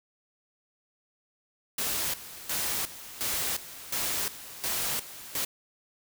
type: noise with tremolo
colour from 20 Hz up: white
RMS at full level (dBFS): -30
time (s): 1.78-5.45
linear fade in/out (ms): 5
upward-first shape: square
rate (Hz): 1.4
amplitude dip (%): 80
effects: none